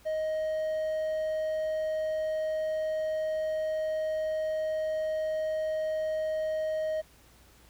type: tone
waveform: triangle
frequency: 626 Hz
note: D#5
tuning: 10 cents sharp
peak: -26 dBFS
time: 0.05-7.02 s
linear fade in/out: 20 ms
effects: added 60 Hz sine -59 dBFS peak until 7.69 s + pink hiss -59 dBFS RMS until 7.69 s